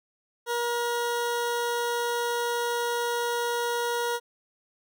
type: tone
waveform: 20% pulse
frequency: 475.9 Hz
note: A#4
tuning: 36 cents sharp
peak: -21 dBFS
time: 0.46-4.2 s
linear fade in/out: 50 ms
effects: none